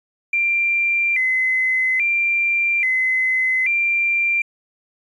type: tone with vibrato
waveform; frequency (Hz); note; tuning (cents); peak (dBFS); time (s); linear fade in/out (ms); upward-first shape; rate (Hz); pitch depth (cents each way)
triangle; 2200; C#7; -14; -12; 0.33-4.42; 5; square; 0.6; 130
effects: tanh soft clip ceiling -14 dBFS + resampled to 24000 Hz